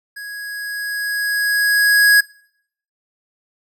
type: tone with level ramp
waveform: square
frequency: 1661.2 Hz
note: G#6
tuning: in tune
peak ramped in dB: -30 to -8 dBFS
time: 0.16-2.21 s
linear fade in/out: 10 ms
effects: noise-tail reverb RT60 0.7 s tail -25 dB re dry